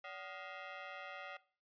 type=ring-modulated tone; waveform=15% pulse; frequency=663 Hz; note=E5; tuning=10 cents sharp; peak=-37 dBFS; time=0.04-1.37 s; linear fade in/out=5 ms; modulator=90.5 Hz; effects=noise-tail reverb RT60 0.4 s tail -19 dB re dry + resampled to 11025 Hz